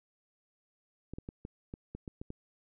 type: clicks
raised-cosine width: 3 ms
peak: -28 dBFS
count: 9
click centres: 1.136 / 1.185 / 1.289 / 1.451 / 1.739 / 1.95 / 2.078 / 2.215 / 2.304 s
effects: none